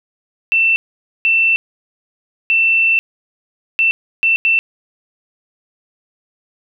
sine tone bursts at uneven times, 2679 Hz, E7, 27 cents sharp, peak -10 dBFS, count 6, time 0.52-0.76 / 1.25-1.56 / 2.5-2.99 / 3.79-3.91 / 4.23-4.36 / 4.45-4.59 s, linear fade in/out 0 ms, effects none

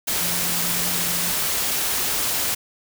sine tone in noise, 174.61 Hz, F3, in tune, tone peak -33 dBFS, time 0.2-1.32 s, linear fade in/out 10 ms, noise white, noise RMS -23 dBFS, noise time 0.07-2.55 s, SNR -13 dB, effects none

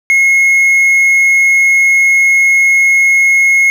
triangle tone, 2165 Hz, C#7, 41 cents flat, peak -4 dBFS, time 0.1-3.7 s, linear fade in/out 0 ms, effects none

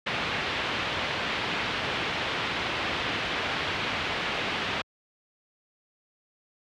white low-pass noise, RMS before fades -30 dBFS, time 0.06-4.82 s, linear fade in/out 10 ms, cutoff 3300 Hz, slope 24 dB/octave, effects high-pass 60 Hz 12 dB/octave

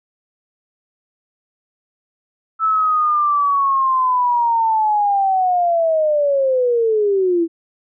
sine linear sweep, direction down, 1318.5 to 325.4 Hz, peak -13 dBFS, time 2.59-7.48 s, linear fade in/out 50 ms, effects none

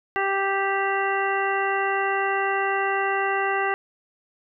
harmonic tone, 392 Hz, G4, in tune, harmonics 1 / 2 / 3 / 4 / 5 / 7, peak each -27 / -26 / -29 / -29 / -28 / -34 dBFS, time 0.16-3.74 s, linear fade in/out 0 ms, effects none

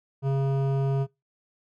sine tone with hard clipping, 136.5 Hz, C#3, 26 cents flat, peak -24 dBFS, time 0.22-1.07 s, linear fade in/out 50 ms, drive 13 dB, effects noise-tail reverb RT60 0.2 s tail -22 dB re dry

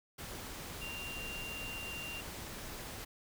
sine tone in noise, 2777 Hz, F7, 10 cents flat, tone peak -42 dBFS, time 0.81-2.21 s, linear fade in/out 10 ms, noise pink, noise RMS -45 dBFS, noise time 0.18-3.05 s, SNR 0 dB, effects none

